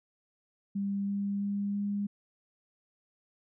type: tone with pitch steps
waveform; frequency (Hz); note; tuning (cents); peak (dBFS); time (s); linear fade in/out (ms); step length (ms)
sine; 199.1 / 200.4 / 201.6 / 202.9; G3 / G3 / G3 / G#3; +27 / +38 / +49 / -40; -29; 0.75-2.07; 10; 330
effects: none

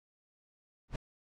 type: noise with exponential growth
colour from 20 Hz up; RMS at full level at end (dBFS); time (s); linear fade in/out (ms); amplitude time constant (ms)
brown; -29; 0.88-0.96; 5; 16
effects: low-pass 7000 Hz 12 dB/octave

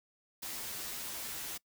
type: noise with comb filter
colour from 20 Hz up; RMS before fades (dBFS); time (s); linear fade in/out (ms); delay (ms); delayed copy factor
white; -41; 0.42-1.58; 10; 11; -0.7
effects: noise-tail reverb RT60 0.1 s tail -23 dB re dry

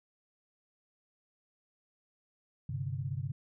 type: chord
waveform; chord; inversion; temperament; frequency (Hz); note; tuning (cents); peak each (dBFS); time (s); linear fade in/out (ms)
sine; G suspended fourth; none; equal; 98 / 130.81 / 146.83; G2 / C3 / D3; 0 / 0 / 0; -39 / -36 / -39; 2.69-3.32; 5
effects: none

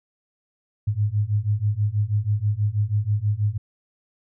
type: beating tone pair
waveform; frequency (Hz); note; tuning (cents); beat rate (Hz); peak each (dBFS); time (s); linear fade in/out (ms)
sine; 101.4 / 107.6; G#2 / A2; -41 / -38; 6.2; -23 / -22; 0.87-3.58; 10
effects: none

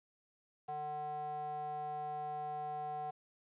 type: tone with band-pass filter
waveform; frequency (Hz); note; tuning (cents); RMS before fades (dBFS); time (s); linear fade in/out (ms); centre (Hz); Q
square; 150; D3; +37; -41; 0.68-3.11; 10; 750; 6
effects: resampled to 8000 Hz + 12-bit

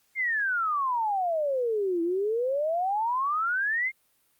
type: exponential two-way sweep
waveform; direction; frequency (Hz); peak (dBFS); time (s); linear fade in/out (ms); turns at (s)
sine; down then up; 2157 to 329.6 to 2157; -24; 0.15-3.92; 50; 2.02
effects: white hiss -68 dBFS RMS until 4.39 s + Opus 48 kbps

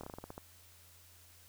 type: slowing click train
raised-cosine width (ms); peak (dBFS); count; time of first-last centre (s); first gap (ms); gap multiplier
1; -30; 9; 0.01-0.379; 25; 1.17
effects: added 87 Hz sine -63 dBFS peak until 1.48 s + white hiss -61 dBFS RMS until 1.48 s

